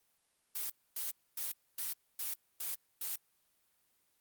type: noise bursts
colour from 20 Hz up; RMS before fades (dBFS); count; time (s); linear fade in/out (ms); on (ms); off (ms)
blue; -38; 7; 0.55-3.16; 5; 150; 260
effects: white hiss -75 dBFS RMS until 4.2 s + Opus 32 kbps